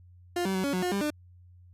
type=tone with pitch steps; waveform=30% pulse; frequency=351.9 / 191.7 / 187.8 / 281.3 / 182.9 / 359.4 / 199 / 299.1 Hz; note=F4 / G3 / F#3 / C#4 / F#3 / F4 / G3 / D4; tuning=+13 / -38 / +26 / +26 / -20 / +50 / +26 / +32 cents; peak=-24 dBFS; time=0.36-1.104 s; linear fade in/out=5 ms; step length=93 ms; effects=added 89 Hz sine -51 dBFS peak until 1.73 s + resampled to 32000 Hz